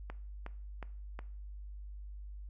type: click train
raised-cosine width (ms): 0.5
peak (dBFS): -28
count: 4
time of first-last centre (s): 0.1-1.191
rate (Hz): 2.75
effects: noise-tail reverb RT60 0.5 s tail -18 dB re dry + added 50 Hz sine -43 dBFS peak until 2.49 s